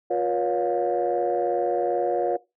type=tone cluster; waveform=sine; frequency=356.4 / 480.5 / 563 / 712 Hz; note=F4 / B4 / C#5 / F5; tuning=+35 / -48 / +27 / +33 cents; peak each=-26 dBFS; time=0.1-2.37 s; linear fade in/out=10 ms; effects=noise-tail reverb RT60 0.2 s tail -18 dB re dry + tanh soft clip ceiling -14 dBFS